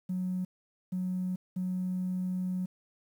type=tone bursts at uneven times; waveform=triangle; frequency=183.6 Hz; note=F#3; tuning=13 cents flat; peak=-26 dBFS; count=3; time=0.09-0.45 / 0.92-1.36 / 1.56-2.66 s; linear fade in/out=10 ms; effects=tanh soft clip ceiling -27 dBFS + 10-bit